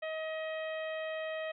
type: harmonic tone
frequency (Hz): 633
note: D#5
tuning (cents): +30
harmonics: 1 / 2 / 3 / 4 / 5 / 6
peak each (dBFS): -36 / -48 / -43 / -48 / -50 / -59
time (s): 0.02-1.52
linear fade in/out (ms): 10
effects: none